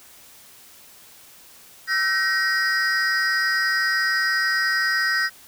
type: tone cluster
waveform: triangle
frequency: 1326 / 1538 / 1887 / 4953 Hz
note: E6 / G6 / A#6 / D#8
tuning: +10 / -33 / +21 / -9 cents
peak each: -27 / -21 / -19 / -25 dBFS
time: 1.87-5.3 s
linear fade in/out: 50 ms
effects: tanh soft clip ceiling -13 dBFS + white hiss -48 dBFS RMS until 5.47 s